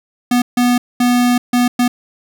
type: tone bursts at uneven times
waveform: square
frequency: 244.9 Hz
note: B3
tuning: 14 cents flat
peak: -11 dBFS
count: 5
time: 0.31-0.42 / 0.57-0.78 / 1-1.38 / 1.53-1.68 / 1.79-1.88 s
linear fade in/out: 5 ms
effects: none